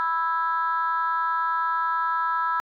sine chord, E major, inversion second, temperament just, 988.9 / 1318.5 / 1648.1 Hz, B5 / E6 / G#6, +2 / 0 / -14 cents, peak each -25 / -24 / -30 dBFS, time 0-2.6 s, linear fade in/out 0 ms, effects tanh soft clip ceiling -13 dBFS

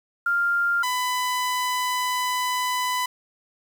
sine / sawtooth tone pair in turn, 1396.9 / 999.6 Hz, F6 / B5, 0 / +21 cents, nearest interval tritone, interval 579 cents, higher first, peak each -19 dBFS, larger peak neither, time 0.26-0.83 / 0.83-3.06 s, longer second, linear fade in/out 5 ms, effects 8-bit

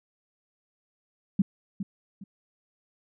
sine tone with echo, 195.7 Hz, G3, 3 cents flat, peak -17 dBFS, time 1.39-1.42 s, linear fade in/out 5 ms, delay 410 ms, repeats 2, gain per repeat -11 dB, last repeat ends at 2.24 s, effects none

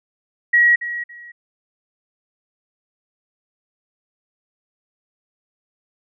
sine tone with echo, 1909 Hz, A#6, 41 cents sharp, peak -10 dBFS, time 0.53-0.76 s, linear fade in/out 10 ms, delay 280 ms, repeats 2, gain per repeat -13 dB, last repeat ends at 1.32 s, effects none

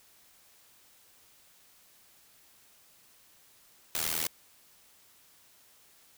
white noise with amplitude modulation, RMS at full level -28 dBFS, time 3.95-4.27 s, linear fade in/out 0 ms, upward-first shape sine, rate 80 Hz, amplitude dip 95%, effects white hiss -61 dBFS RMS until 6.17 s

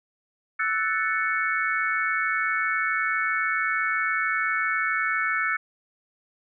sine chord, F# minor seventh, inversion third, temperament equal with one note detuned, 1318.5 / 1486 / 1760 / 2217 Hz, E6 / F#6 / A6 / C#7, 0 / +7 / 0 / 0 cents, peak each -28 dBFS, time 0.59-5.57 s, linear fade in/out 10 ms, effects none

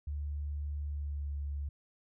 sine tone with pitch glide, 73 to 71.54 Hz, D2 to D2, -10 to -45 cents, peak -34 dBFS, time 0.07-1.69 s, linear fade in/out 5 ms, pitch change -35 cents, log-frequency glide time 0.84-1.36 s, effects none

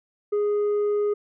sine tone with tanh clipping, 414.1 Hz, G#4, 5 cents flat, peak -21 dBFS, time 0.32-1.14 s, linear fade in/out 10 ms, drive 3 dB, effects none

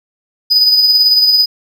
triangle tone with tremolo, 4978 Hz, D#8, in tune, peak -4 dBFS, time 0.5-1.46 s, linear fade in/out 20 ms, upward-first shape sine, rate 18 Hz, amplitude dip 40%, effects none

